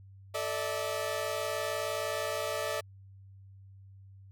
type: chord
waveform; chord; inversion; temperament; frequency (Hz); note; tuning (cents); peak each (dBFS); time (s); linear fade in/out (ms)
sawtooth; A suspended fourth; none; equal with one note detuned; 440 / 587.3 / 646.8; A4 / D5 / E5; 0 / 0 / -33; -35 / -31 / -32; 0.34-2.81; 10
effects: added 97 Hz sine -50 dBFS peak until 4.31 s